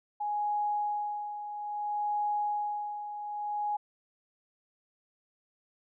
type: tone with tremolo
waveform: sine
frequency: 832 Hz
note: G#5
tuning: 3 cents sharp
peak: -27 dBFS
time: 0.2-3.77 s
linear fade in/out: 10 ms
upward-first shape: sine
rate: 0.6 Hz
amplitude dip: 65%
effects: none